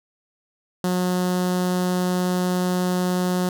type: tone with notch filter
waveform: sawtooth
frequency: 181.1 Hz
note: F#3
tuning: 37 cents flat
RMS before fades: -22 dBFS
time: 0.84-3.49 s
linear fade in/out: 2 ms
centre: 2300 Hz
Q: 1.4
effects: none